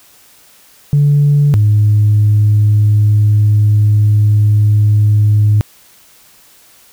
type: tone pair in turn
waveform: sine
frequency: 144.6 / 105.08 Hz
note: D3 / G#2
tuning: -27 / +21 cents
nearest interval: tritone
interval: 552 cents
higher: first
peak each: -5 dBFS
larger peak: neither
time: 0.93-1.54 / 1.54-5.61 s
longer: second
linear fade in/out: 0 ms
effects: tanh soft clip ceiling -3 dBFS + white hiss -45 dBFS RMS until 6.92 s